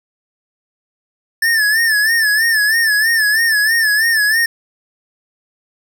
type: tone with vibrato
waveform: square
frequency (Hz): 1760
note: A6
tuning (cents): 0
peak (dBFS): -12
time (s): 1.42-4.46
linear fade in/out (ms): 5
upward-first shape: sine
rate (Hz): 3.1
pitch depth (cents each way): 92
effects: none